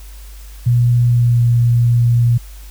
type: tone with pitch glide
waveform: sine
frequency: 120.7 to 119.04 Hz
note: B2 to A#2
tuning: -39 to +37 cents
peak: -9 dBFS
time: 0.66-2.38 s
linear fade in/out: 10 ms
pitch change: -24 cents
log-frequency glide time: 1.04-1.42 s
effects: added 50 Hz sine -32 dBFS peak until 2.7 s + white hiss -44 dBFS RMS until 2.7 s